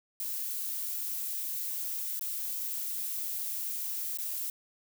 violet noise with dropouts, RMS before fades -35 dBFS, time 0.2-4.5 s, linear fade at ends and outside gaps 1 ms, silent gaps 2.194-2.21 / 4.173-4.186 s, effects none

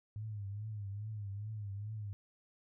sine tone with vibrato, 103.83 Hz, G#2, in tune, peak -39 dBFS, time 0.16-2.13 s, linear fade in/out 0 ms, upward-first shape triangle, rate 2.4 Hz, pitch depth 110 cents each way, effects none

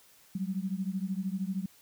sine beating tone pair, 185 / 198 Hz, F#3 / G3, 0 / +18 cents, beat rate 13 Hz, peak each -33 / -34 dBFS, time 0.35-1.66 s, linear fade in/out 5 ms, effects white hiss -60 dBFS RMS until 1.81 s

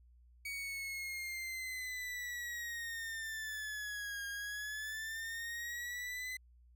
40% pulse linear two-way sweep, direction down then up, 2254 to 1620 to 2030 Hz, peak -39 dBFS, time 0.45-6.37 s, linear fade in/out 5 ms, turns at 4.27 s, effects added 60 Hz sine -60 dBFS peak until 6.75 s

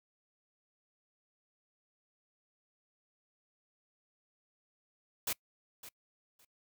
white noise with echo, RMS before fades -34 dBFS, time 5.27-5.33 s, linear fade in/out 5 ms, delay 560 ms, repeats 2, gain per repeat -15 dB, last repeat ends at 6.45 s, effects noise-tail reverb RT60 0.1 s tail -24 dB re dry

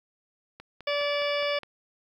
click train, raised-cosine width 0.3 ms, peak -27 dBFS, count 6, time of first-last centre 0.6-1.633 s, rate 4.84 Hz
harmonic tone, 578 Hz, D5, 28 cents flat, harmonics 1 / 2 / 3 / 4 / 5 / 6 / 8 / 9, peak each -27 / -35 / -37 / -33 / -36 / -37 / -41 / -42 dBFS, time 0.87-1.59 s, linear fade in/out 5 ms
effects 10-bit

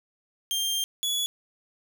sawtooth tone pair in turn, 3188 / 3397 Hz, G7 / G#7, +28 / +38 cents, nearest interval minor second, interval 110 cents, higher second, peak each -22 dBFS, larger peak neither, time 0.51-0.84 / 1.03-1.26 s, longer first, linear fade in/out 0 ms, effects none

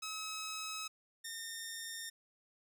10% pulse tone pair in turn, 1283 / 1823.9 Hz, E6 / A#6, -47 / -38 cents, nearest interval tritone, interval 609 cents, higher second, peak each -32 / -33 dBFS, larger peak first, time 0.02-0.88 / 1.24-2.1 s, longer neither, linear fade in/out 10 ms, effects none

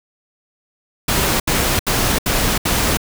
pink noise bursts, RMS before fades -17 dBFS, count 5, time 1.08-2.972 s, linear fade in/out 5 ms, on 320 ms, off 73 ms, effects none

